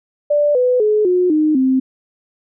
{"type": "tone with pitch steps", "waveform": "sine", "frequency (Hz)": [587.3, 499.6, 425, 361.5, 307.5, 261.6], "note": ["D5", "B4", "G#4", "F#4", "D#4", "C4"], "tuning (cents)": [0, 20, 40, -40, -20, 0], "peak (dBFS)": -11, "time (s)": [0.3, 1.8], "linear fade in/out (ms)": 10, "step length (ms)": 250, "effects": []}